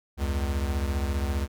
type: beating tone pair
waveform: square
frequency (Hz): 69.3 / 84.3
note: C#2 / E2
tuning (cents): 0 / +39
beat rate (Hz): 15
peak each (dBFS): -27 / -32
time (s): 0.17-1.48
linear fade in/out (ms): 50
effects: none